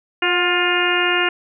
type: harmonic tone with a mistuned harmonic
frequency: 353.1 Hz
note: F4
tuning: 19 cents sharp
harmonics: 1 / 2 / 3 / 4 / 5 / 6 / 7 / 8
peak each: -22 / -26 / -26 / -22 / -23 / -26 / -24 / -22 dBFS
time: 0.22-1.29 s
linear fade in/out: 5 ms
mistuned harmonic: 2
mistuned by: +37 cents
effects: none